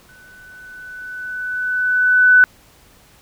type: tone with exponential growth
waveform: sine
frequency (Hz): 1497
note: F#6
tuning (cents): +20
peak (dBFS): -5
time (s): 0.09-2.44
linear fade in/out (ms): 0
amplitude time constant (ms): 510
effects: pink hiss -50 dBFS RMS until 3.21 s